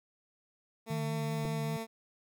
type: tone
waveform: 15% pulse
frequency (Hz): 224.8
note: A3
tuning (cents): +37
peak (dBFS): -30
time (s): 0.86-1.87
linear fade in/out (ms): 50
type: tone with vibrato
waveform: sine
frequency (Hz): 152.3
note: D#3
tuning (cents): -37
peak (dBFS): -33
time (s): 0.9-1.77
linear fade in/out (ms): 5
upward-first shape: triangle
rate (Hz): 5.1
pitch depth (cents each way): 70
type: clicks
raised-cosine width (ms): 2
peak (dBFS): -28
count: 2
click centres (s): 1.45 / 1.456
effects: none